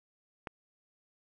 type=click; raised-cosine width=0.5 ms; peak=-23 dBFS; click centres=0.472 s; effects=none